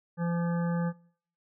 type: harmonic tone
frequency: 171.1 Hz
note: F3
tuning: 35 cents flat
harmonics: 1 / 3 / 5 / 7 / 9 / 10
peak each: -27 / -37 / -41 / -44 / -46 / -47 dBFS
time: 0.17-0.93 s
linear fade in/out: 50 ms
effects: noise-tail reverb RT60 0.6 s tail -23 dB re dry